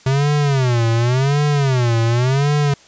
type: tone with vibrato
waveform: square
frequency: 130 Hz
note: C3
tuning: 11 cents flat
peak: -14 dBFS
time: 0.06-2.74 s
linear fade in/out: 5 ms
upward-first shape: sine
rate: 0.9 Hz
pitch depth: 220 cents each way
effects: white hiss -47 dBFS RMS until 2.87 s + resampled to 16000 Hz